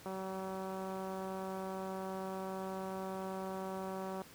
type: click train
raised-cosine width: 1 ms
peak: -29 dBFS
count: 791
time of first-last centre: 0.06-4.218 s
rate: 190 Hz
effects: pink hiss -56 dBFS RMS until 4.34 s + high-pass 80 Hz 12 dB/octave